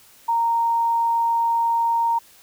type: tone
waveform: sine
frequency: 927 Hz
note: A#5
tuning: 10 cents flat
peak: -17 dBFS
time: 0.28-2.19 s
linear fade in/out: 10 ms
effects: white hiss -51 dBFS RMS until 2.42 s